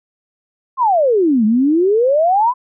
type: exponential two-way sweep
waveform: sine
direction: down then up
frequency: 1098 to 207.7 to 1034 Hz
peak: -10 dBFS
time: 0.77-2.54 s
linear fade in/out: 50 ms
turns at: 1.45 s
effects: none